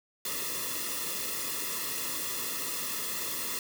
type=noise with comb filter; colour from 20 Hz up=white; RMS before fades=-34 dBFS; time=0.25-3.59 s; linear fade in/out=2 ms; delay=1.3 ms; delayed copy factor=-1; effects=none